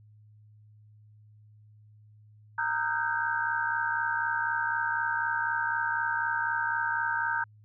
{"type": "tone cluster", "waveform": "sine", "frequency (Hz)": [925, 1258, 1378, 1533, 1597], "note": ["A#5", "D#6", "F6", "G6", "G6"], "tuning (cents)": [-14, 19, -24, -39, 32], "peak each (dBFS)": [-31, -38, -38, -30, -34], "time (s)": [2.58, 7.44], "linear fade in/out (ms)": 5, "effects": ["added 106 Hz sine -53 dBFS peak until 7.64 s"]}